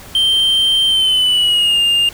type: tone with pitch glide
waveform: triangle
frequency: 3136 to 2810 Hz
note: G7 to F7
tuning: 0 to +10 cents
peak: -9 dBFS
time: 0.15-2.09 s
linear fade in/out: 2 ms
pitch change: -190 cents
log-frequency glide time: 0.87-1.8 s
effects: pink hiss -36 dBFS RMS until 2.13 s